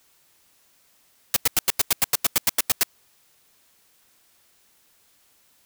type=noise bursts; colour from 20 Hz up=white; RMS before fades=-18 dBFS; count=14; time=1.34-2.833 s; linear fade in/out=2 ms; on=24 ms; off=89 ms; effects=white hiss -61 dBFS RMS until 5.65 s